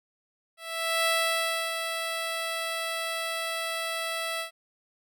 10% pulse tone with ADSR envelope, 659.3 Hz, E5, in tune, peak -14 dBFS, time 0.57-4.51 s, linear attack 490 ms, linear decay 650 ms, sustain -7 dB, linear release 110 ms, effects none

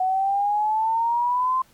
sine exponential sweep, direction up, 740 to 1046.5 Hz, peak -19 dBFS, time 0-1.62 s, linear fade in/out 5 ms, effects pink hiss -58 dBFS RMS until 1.73 s + AAC 64 kbps

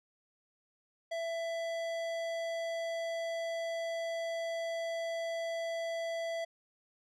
sine tone with tanh clipping, 665 Hz, E5, 15 cents sharp, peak -36 dBFS, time 1.11-6.45 s, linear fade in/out 10 ms, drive 17 dB, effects none

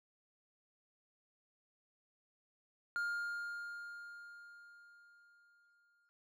triangle tone with exponential decay, 1410 Hz, F6, 16 cents sharp, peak -32 dBFS, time 2.96-6.09 s, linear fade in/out 0 ms, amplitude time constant 680 ms, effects none

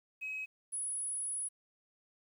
sine tone pair in turn, 2547 / 10188 Hz, D#7 / D#9, +40 / +40 cents, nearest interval 2 octaves, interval 2400 cents, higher second, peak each -36 / -33 dBFS, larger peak second, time 0.21-0.46 / 0.72-1.49 s, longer second, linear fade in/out 20 ms, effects tanh soft clip ceiling -33 dBFS + 11-bit

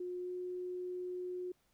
sine tone with pitch glide, 359.3 to 361.8 Hz, F4 to F#4, +49 to -39 cents, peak -38 dBFS, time 0-1.52 s, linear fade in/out 5 ms, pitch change +12 cents, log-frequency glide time 0.18-0.31 s, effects pink hiss -75 dBFS RMS until 1.73 s

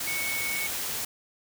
sine tone in noise, 2217 Hz, C#7, in tune, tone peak -30 dBFS, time 0.07-0.67 s, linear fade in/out 5 ms, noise white, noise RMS -32 dBFS, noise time 0-1.05 s, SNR -1 dB, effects none

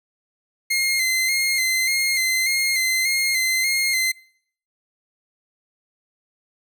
sawtooth tone with vibrato, 2100 Hz, C7, 6 cents sharp, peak -15 dBFS, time 0.7-4.12 s, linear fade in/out 10 ms, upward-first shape square, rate 1.7 Hz, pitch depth 30 cents each way, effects noise-tail reverb RT60 0.6 s tail -23 dB re dry

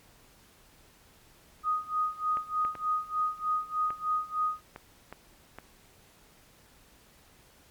sine tone with tremolo, 1244.5 Hz, D#6, in tune, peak -24 dBFS, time 1.63-4.61 s, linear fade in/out 50 ms, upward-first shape sine, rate 3.3 Hz, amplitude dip 90%
clicks, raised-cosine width 0.5 ms, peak -26 dBFS, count 7, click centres 2.371 / 2.65 / 2.753 / 3.905 / 4.761 / 5.126 / 5.586 s
effects pink hiss -59 dBFS RMS until 7.7 s + MP3 96 kbps

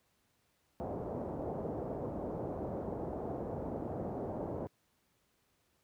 white low-pass noise, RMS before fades -39 dBFS, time 0.8-4.67 s, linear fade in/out 0 ms, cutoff 660 Hz, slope 24 dB/octave, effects pink hiss -75 dBFS RMS until 5.83 s + high-pass 60 Hz 12 dB/octave

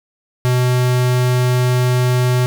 square tone, 125.2 Hz, B2, 24 cents sharp, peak -13 dBFS, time 0.45-2.46 s, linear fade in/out 0 ms, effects none

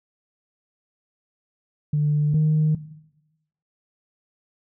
sine tone pair in turn, 148.7 / 154.36 Hz, D3 / D#3, +22 / -13 cents, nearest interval minor second, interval 65 cents, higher second, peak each -17 / -14 dBFS, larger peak second, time 1.93-2.34 / 2.34-2.75 s, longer neither, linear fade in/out 5 ms, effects noise-tail reverb RT60 0.9 s tail -17 dB re dry + tanh soft clip ceiling -13 dBFS

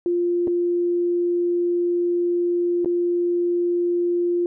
sine tone with dropouts, 349.2 Hz, F4, in tune, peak -18 dBFS, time 0.06-4.46 s, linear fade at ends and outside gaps 1 ms, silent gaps 0.473-0.478 / 2.847-2.858 s, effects none

